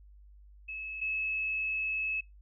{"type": "tone pair in turn", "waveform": "sine", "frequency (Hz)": [2591, 2591], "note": ["E7", "E7"], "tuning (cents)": [-30, -30], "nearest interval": "unison", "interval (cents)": 0, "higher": "neither", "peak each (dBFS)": [-37, -30], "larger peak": "second", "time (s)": [[0.68, 1.01], [1.01, 2.21]], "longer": "second", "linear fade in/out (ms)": 10, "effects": ["noise-tail reverb RT60 0.2 s tail -24 dB re dry", "added 50 Hz sine -52 dBFS peak until 2.41 s"]}